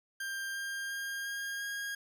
40% pulse tone with pitch steps, 1590 / 1600.1 / 1610.3 / 1620.6 / 1630.9 Hz, G6 / G6 / G6 / G#6 / G#6, +24 / +35 / +46 / -43 / -32 cents, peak -35 dBFS, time 0.2-1.95 s, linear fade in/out 5 ms, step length 350 ms, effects none

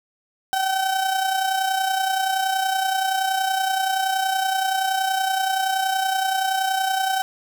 35% pulse tone with amplitude modulation, 766 Hz, G5, 40 cents flat, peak -16 dBFS, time 0.53-7.22 s, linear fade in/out 0 ms, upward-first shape sine, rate 30.6 Hz, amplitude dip 50%, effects none

